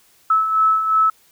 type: beating tone pair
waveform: sine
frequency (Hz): 1300 / 1302.8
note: E6 / E6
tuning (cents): -24 / -21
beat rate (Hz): 2.8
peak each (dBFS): -22 / -14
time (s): 0.3-1.1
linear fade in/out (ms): 5
effects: white hiss -55 dBFS RMS until 1.31 s